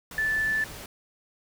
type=tone in noise; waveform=sine; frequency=1752 Hz; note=A6; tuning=8 cents flat; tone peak=-23 dBFS; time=0.18-0.64 s; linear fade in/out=2 ms; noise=pink; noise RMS=-41 dBFS; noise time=0.11-0.86 s; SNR=+15 dB; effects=none